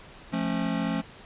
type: chord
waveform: square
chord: F augmented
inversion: none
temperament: just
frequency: 174.61 / 218.3 / 272.8 Hz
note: F3 / A3 / C#4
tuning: 0 / -13 / -28 cents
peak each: -31 dBFS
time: 0.32-1.02 s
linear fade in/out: 20 ms
effects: pink hiss -48 dBFS RMS until 1.25 s + resampled to 8000 Hz